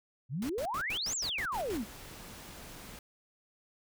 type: exponential two-way sweep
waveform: sine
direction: up then down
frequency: 116.54 to 7730 to 183.3 Hz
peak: -32 dBFS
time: 0.29-1.86 s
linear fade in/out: 50 ms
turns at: 1.15 s
type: noise bursts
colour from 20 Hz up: pink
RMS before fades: -43 dBFS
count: 9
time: 0.42-1.775 s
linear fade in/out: 2 ms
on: 75 ms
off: 85 ms
type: noise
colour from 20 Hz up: pink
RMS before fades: -48 dBFS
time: 1.52-2.99 s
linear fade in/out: 2 ms
effects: none